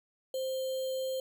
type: tone with sample-and-hold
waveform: sine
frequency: 523.3 Hz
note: C5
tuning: in tune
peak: -31 dBFS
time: 0.34-1.2 s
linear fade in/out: 2 ms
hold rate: 3675 Hz
effects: none